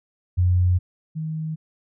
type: tone pair in turn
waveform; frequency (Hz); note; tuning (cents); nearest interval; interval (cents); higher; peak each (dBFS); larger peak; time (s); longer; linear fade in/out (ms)
sine; 89.9 / 157.7; F#2 / D#3; -49 / +24; minor seventh; 973; second; -15 / -25; first; 0.37-0.79 / 1.15-1.56; first; 20
effects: none